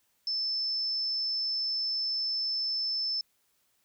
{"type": "tone", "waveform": "sine", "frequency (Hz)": 5274, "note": "E8", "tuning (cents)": 0, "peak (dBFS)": -28, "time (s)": [0.27, 3.21], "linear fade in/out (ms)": 2, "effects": ["white hiss -72 dBFS RMS until 3.84 s"]}